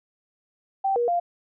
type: tone with pitch steps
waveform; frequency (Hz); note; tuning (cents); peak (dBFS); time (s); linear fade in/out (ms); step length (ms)
sine; 778 / 477.9 / 696; G5 / A#4 / F5; -13 / +43 / -6; -20; 0.84-1.2; 10; 120
effects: none